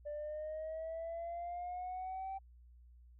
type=exponential sweep; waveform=sine; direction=up; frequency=587.3 to 778 Hz; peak=-38 dBFS; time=0.05-2.39 s; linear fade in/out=20 ms; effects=tanh soft clip ceiling -37 dBFS + added 60 Hz sine -57 dBFS peak until 3.19 s